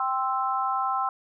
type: chord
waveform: sine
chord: C major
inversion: second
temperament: equal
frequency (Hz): 784 / 1046.5 / 1318.5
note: G5 / C6 / E6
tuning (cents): 0 / 0 / 0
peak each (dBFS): -28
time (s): 0-1.09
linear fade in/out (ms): 2
effects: none